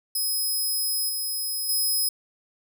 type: tone with level steps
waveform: 10% pulse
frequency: 5100 Hz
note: D#8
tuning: 42 cents sharp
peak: -18 / -21 / -16 dBFS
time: 0.15-2.09 s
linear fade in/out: 5 ms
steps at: 1.09 / 1.69 s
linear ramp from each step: 2 ms
effects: none